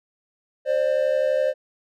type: tone pair together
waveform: triangle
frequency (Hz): 527 / 598.9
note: C5 / D5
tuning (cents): +12 / +34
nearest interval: major second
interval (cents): 222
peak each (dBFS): -19 / -20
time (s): 0.65-1.54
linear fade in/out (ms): 50
effects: none